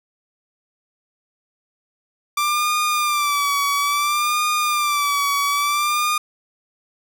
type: tone with vibrato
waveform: sawtooth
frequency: 1174.7 Hz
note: D6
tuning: in tune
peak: -14 dBFS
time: 2.37-6.18 s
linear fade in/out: 5 ms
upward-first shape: sine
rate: 0.59 Hz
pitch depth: 63 cents each way
effects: none